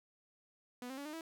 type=tone with pitch steps; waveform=sawtooth; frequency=246.9 / 264.6 / 283.6 / 304 / 325.8 Hz; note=B3 / C4 / C#4 / D#4 / E4; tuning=0 / +20 / +40 / -40 / -20 cents; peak=-39 dBFS; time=0.82-1.21 s; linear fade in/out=2 ms; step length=78 ms; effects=none